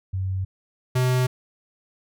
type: tone pair in turn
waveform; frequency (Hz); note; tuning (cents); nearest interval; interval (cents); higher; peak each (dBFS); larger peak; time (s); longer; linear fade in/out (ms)
sine / square; 94.6 / 127.08; F#2 / B2; +39 / +50; perfect fourth; 511; second; -23 / -19; second; 0.13-0.45 / 0.95-1.27; neither; 10
effects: none